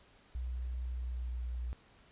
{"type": "tone with pitch glide", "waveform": "sine", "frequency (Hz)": [62, 60.79], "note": ["B1", "B1"], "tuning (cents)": [7, -27], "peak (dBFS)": -35, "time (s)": [0.35, 1.73], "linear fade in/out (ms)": 0, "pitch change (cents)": -34, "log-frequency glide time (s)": [0.85, 1.4], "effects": ["pink hiss -63 dBFS RMS until 2.11 s", "resampled to 8000 Hz"]}